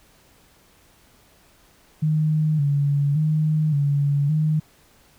sine tone with vibrato, 148.5 Hz, D3, 20 cents sharp, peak -17 dBFS, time 2.02-4.6 s, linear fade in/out 10 ms, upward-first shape square, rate 0.88 Hz, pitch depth 70 cents each way, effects pink hiss -56 dBFS RMS until 5.18 s

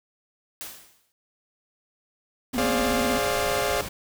white noise with exponential decay, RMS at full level -34 dBFS, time 0.61-1.12 s, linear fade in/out 0 ms, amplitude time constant 110 ms
pink noise, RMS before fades -34 dBFS, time 2.53-3.89 s, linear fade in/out 10 ms
triangle tone with vibrato, 246.9 Hz, B3, in tune, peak -24 dBFS, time 2.53-3.19 s, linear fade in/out 20 ms, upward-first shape sine, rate 16 Hz, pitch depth 110 cents each way
sawtooth chord, D half-diminished seventh, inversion second, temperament equal with one note detuned, 415.3 / 531.8 / 587.3 / 698.5 Hz, Ab4 / C5 / D5 / F5, 0 / +28 / 0 / 0 cents, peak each -25 dBFS, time 2.58-3.81 s, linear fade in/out 0 ms
effects none

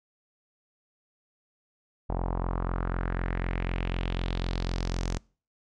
sawtooth tone with low-pass filter sweep, 44 Hz, F1, 14 cents sharp, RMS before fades -30 dBFS, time 2.09-5.18 s, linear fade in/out 10 ms, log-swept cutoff 820 to 6600 Hz, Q 2.6, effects noise-tail reverb RT60 0.4 s tail -26 dB re dry

